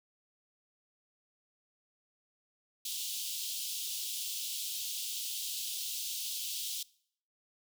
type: high-pass noise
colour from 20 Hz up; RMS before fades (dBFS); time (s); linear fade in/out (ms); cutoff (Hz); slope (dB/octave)
pink; -38; 2.85-6.83; 5; 3000; 48
effects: noise-tail reverb RT60 0.6 s tail -22 dB re dry